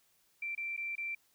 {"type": "tone with dropouts", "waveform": "sine", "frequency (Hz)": 2349, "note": "D7", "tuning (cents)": 0, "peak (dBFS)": -35, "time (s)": [0.42, 1.15], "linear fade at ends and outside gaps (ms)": 5, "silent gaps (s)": [[0.551, 0.576], [0.766, 0.775], [0.955, 0.979]], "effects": ["white hiss -71 dBFS RMS until 1.34 s"]}